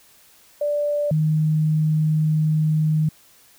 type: tone pair in turn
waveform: sine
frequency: 586 / 155.21 Hz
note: D5 / D#3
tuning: -4 / -4 cents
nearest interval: octave + major seventh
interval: 2300 cents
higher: first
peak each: -19 / -16 dBFS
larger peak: second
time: 0.61-1.11 / 1.11-3.09 s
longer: second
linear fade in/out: 5 ms
effects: white hiss -53 dBFS RMS until 3.58 s